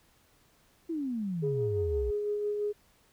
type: exponential sweep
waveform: sine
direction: down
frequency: 342.1 to 58.2 Hz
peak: -30 dBFS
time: 0.89-2.11 s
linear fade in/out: 10 ms
type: tone with tremolo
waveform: sine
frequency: 415.3 Hz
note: G#4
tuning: in tune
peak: -27 dBFS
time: 1.42-2.73 s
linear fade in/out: 20 ms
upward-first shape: sine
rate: 5.9 Hz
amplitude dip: 30%
effects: tanh soft clip ceiling -18 dBFS + pink hiss -65 dBFS RMS until 3.12 s